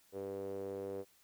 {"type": "tone with band-pass filter", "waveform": "sawtooth", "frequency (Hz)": 98, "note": "G2", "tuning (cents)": 0, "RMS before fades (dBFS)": -42, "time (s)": [0.12, 1.05], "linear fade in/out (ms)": 50, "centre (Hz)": 450, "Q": 7.1, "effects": ["white hiss -68 dBFS RMS until 1.23 s"]}